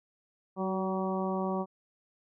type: harmonic tone with a mistuned harmonic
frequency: 189.7 Hz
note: F#3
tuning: 43 cents sharp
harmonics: 1 / 2 / 3 / 4 / 5 / 6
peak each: -32 / -35 / -37 / -38 / -39 / -40 dBFS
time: 0.56-1.66 s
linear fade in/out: 50 ms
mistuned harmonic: 2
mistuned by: -21 cents
effects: none